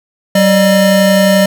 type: tone pair together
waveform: square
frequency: 191 / 604.5 Hz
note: G3 / D5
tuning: -45 / +50 cents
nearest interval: octave + minor sixth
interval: 1995 cents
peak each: -10 dBFS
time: 0.35-1.46 s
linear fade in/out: 5 ms
effects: none